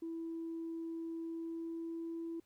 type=tone with pitch glide; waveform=sine; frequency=329.6 to 332.1 Hz; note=E4 to E4; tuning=0 to +13 cents; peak=-38 dBFS; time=0.02-2.4 s; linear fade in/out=5 ms; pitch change=+13 cents; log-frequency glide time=1.17-2.25 s; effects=tanh soft clip ceiling -35 dBFS + pink hiss -75 dBFS RMS until 2.45 s